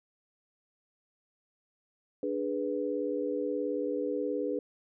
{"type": "chord", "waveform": "sine", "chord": "G# diminished", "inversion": "second", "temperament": "equal", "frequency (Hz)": [293.7, 415.3, 493.9], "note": ["D4", "G#4", "B4"], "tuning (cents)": [0, 0, 0], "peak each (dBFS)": [-34, -34, -33], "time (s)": [2.23, 4.59], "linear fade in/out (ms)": 2, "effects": []}